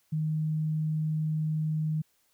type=tone; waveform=sine; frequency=155.56 Hz; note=D#3; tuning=in tune; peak=-26 dBFS; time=0.12-2.02 s; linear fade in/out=10 ms; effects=white hiss -70 dBFS RMS until 2.33 s